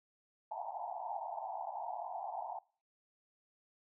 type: band-pass noise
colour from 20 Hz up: pink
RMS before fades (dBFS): -42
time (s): 0.51-2.59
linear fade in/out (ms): 5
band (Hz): 670 to 930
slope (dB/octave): 96
effects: noise-tail reverb RT60 0.4 s tail -22 dB re dry